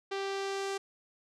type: tone with low-pass filter sweep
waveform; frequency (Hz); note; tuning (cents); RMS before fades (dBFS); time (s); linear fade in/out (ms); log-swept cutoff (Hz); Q
sawtooth; 392; G4; 0; -35; 0.11-0.78; 10; 4300 to 7600; 1.2
effects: none